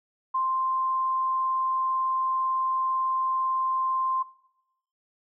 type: tone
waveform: sine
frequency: 1047 Hz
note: C6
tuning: 1 cent sharp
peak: -23 dBFS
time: 0.34-4.23 s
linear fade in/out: 10 ms
effects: noise-tail reverb RT60 0.8 s tail -18 dB re dry